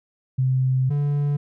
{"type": "tone pair in turn", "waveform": ["sine", "triangle"], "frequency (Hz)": [130, 144.54], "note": ["C3", "D3"], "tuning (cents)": [-11, -27], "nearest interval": "major second", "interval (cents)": 184, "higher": "second", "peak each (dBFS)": -17, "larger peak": "neither", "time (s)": [[0.38, 0.9], [0.9, 1.37]], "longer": "first", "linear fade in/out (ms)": 10, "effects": []}